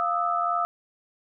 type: tone cluster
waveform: sine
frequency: 697 / 1222 / 1305 Hz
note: F5 / D#6 / E6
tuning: -4 / -32 / -18 cents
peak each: -27 / -28 / -26 dBFS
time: 0-0.65 s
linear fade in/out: 0 ms
effects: none